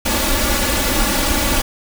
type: noise with comb filter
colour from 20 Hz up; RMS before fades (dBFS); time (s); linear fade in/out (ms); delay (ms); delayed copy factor
pink; -17; 0.05-1.62; 10; 3.5; +0.95
effects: none